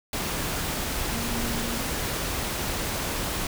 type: tone in noise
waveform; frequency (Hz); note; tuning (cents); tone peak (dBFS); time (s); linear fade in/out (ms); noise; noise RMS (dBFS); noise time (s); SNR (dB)
sine; 233.1; A#3; 0; -32; 1.12-1.81; 2; pink; -29; 0.13-3.47; -6
effects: none